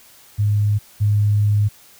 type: tone pair in turn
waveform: sine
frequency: 103.83 / 103.83 Hz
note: G#2 / G#2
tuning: 0 / 0 cents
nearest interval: unison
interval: 0 cents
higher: neither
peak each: -14 / -13 dBFS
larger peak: second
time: 0.38-0.79 / 1-1.69 s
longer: second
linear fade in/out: 20 ms
effects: white hiss -48 dBFS RMS until 1.99 s